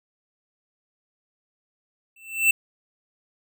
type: tone with exponential growth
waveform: square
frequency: 2671 Hz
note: E7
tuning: 22 cents sharp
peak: -13 dBFS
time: 2.16-2.51 s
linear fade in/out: 5 ms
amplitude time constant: 74 ms
effects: none

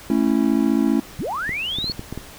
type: chord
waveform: triangle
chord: A major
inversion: none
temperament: just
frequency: 220 / 275 / 330 Hz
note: A3 / C#4 / E4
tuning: 0 / -14 / +2 cents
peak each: -18 / -17 / -20 dBFS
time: 0.1-1 s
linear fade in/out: 2 ms
type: linear sweep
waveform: sine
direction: up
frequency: 103.83 to 4435 Hz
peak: -23 dBFS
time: 1.19-1.92 s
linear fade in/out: 0 ms
type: clicks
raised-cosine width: 3 ms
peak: -16 dBFS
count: 7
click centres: 1.493 / 1.786 / 1.843 / 1.898 / 1.994 / 2.126 / 2.176 s
effects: pink hiss -41 dBFS RMS until 2.38 s

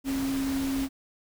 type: tone in noise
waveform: sine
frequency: 270.5 Hz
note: C#4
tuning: 42 cents flat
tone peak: -26 dBFS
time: 0.04-0.89 s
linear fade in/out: 50 ms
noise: pink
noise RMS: -37 dBFS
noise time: 0.04-0.89 s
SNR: +8 dB
effects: none

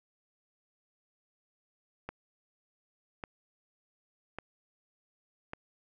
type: click train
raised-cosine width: 0.5 ms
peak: -23 dBFS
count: 4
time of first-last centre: 2.09-5.534 s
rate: 0.871 Hz
effects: none

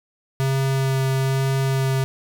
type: tone with vibrato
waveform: square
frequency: 134.1 Hz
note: C3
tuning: 43 cents sharp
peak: -19 dBFS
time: 0.4-2.04 s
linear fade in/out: 0 ms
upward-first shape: sine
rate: 1.1 Hz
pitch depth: 9 cents each way
effects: none

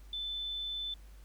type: tone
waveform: sine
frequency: 3520 Hz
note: A7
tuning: in tune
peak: -35 dBFS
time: 0.13-0.94 s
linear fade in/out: 2 ms
effects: added 50 Hz sine -50 dBFS peak until 1.24 s + pink hiss -64 dBFS RMS until 1.24 s

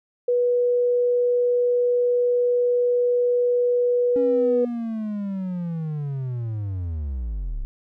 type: tone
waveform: sine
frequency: 488.3 Hz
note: B4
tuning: 20 cents flat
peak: -17 dBFS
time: 0.28-4.65 s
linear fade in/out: 5 ms
type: linear sweep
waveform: triangle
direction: down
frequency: 277.2 to 30.35 Hz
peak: -23 dBFS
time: 4.16-7.65 s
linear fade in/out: 0 ms
effects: none

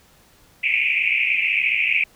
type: band-pass noise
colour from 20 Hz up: white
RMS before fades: -20 dBFS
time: 0.63-2.04 s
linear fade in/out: 5 ms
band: 2200 to 2600 Hz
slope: 96 dB/octave
effects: pink hiss -54 dBFS RMS until 2.15 s

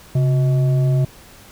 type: tone with frequency modulation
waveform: sine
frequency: 134.6 Hz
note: C3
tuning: 49 cents sharp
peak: -13 dBFS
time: 0.15-1.05 s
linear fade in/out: 5 ms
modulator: 499 Hz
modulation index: 0.31
effects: pink hiss -44 dBFS RMS until 1.51 s

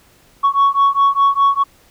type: beating tone pair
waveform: sine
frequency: 1111 / 1115.9 Hz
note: C#6 / C#6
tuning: +4 / +11 cents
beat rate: 4.9 Hz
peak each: -12 dBFS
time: 0.43-1.64 s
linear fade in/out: 20 ms
effects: tanh soft clip ceiling -7 dBFS + pink hiss -51 dBFS RMS until 1.9 s

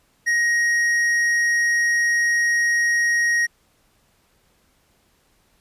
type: tone with tanh clipping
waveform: sine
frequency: 1881 Hz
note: A#6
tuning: 15 cents sharp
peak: -18 dBFS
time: 0.26-3.47 s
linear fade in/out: 20 ms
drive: 9 dB
effects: pink hiss -62 dBFS RMS until 5.6 s + resampled to 32000 Hz

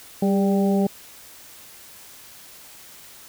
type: harmonic tone with a mistuned harmonic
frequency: 196 Hz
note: G3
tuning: in tune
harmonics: 1 / 2 / 3 / 4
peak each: -18 / -24 / -28 / -30 dBFS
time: 0.22-0.87 s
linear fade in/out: 5 ms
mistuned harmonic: 2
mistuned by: +37 cents
effects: white hiss -45 dBFS RMS until 3.28 s

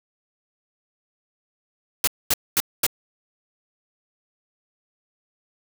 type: noise bursts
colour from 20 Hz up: white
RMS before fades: -19 dBFS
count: 4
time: 2.04-2.866 s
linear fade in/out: 2 ms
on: 34 ms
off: 230 ms
effects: none

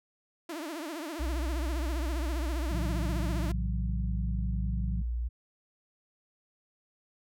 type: tone with vibrato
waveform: sawtooth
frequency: 316.1 Hz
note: D#4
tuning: 27 cents sharp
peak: -32 dBFS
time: 0.49-3.52 s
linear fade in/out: 5 ms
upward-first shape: triangle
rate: 15 Hz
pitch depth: 200 cents each way
type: tone with pitch glide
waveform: sine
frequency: 60.9 to 59.03 Hz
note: B1 to A#1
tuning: -24 to +22 cents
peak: -29 dBFS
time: 1.19-5.29 s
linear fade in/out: 20 ms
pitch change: -54 cents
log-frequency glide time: 1.64-3.85 s
type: chord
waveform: sine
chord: F# minor seventh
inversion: first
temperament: equal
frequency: 110 / 138.59 / 164.81 / 185 Hz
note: A2 / C#3 / E3 / F#3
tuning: 0 / 0 / 0 / 0 cents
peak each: -37 / -42 / -40 / -37 dBFS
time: 2.71-5.02 s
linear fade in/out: 5 ms
effects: none

